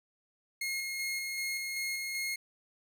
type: tone with tremolo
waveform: sawtooth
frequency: 2152 Hz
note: C7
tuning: 48 cents sharp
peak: -29 dBFS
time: 0.61-2.36 s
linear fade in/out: 5 ms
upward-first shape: square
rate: 2.6 Hz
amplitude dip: 25%
effects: none